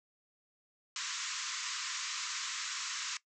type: band-pass noise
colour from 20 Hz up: white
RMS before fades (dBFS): -39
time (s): 0.96-3.17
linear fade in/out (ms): 2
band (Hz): 1000 to 7500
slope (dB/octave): 96
effects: noise-tail reverb RT60 0.1 s tail -18 dB re dry